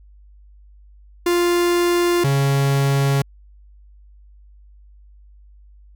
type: tone pair in turn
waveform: 45% pulse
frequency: 349.2 / 138.58 Hz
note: F4 / C#3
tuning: 0 / 0 cents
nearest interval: octave + major third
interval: 1600 cents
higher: first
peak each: -15 dBFS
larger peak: neither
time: 1.26-2.24 / 2.24-3.22 s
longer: neither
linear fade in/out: 5 ms
effects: added 50 Hz sine -44 dBFS peak until 5.95 s